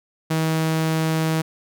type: tone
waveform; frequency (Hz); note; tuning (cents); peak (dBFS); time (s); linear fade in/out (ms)
sawtooth; 159.8; D#3; +47; -15; 0.3-1.42; 10
effects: none